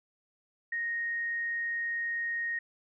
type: tone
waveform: sine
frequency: 1864.7 Hz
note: A#6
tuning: in tune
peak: -30 dBFS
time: 0.72-2.59 s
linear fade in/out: 5 ms
effects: none